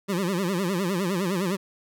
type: tone with vibrato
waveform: 25% pulse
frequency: 185 Hz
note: F#3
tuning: in tune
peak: -20 dBFS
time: 0.08-1.57 s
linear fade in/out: 20 ms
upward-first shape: sine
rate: 9.8 Hz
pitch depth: 160 cents each way
effects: none